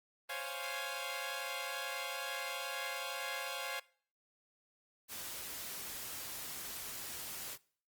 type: chord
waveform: 10% pulse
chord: Db major seventh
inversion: third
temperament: equal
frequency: 523.3 / 554.4 / 698.5 / 830.6 Hz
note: C5 / Db5 / F5 / Ab5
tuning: 0 / 0 / 0 / 0 cents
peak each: -36 dBFS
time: 0.29-3.8 s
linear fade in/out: 10 ms
type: noise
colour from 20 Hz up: white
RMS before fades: -44 dBFS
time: 5.08-7.58 s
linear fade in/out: 50 ms
effects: noise-tail reverb RT60 0.5 s tail -22 dB re dry + Opus 32 kbps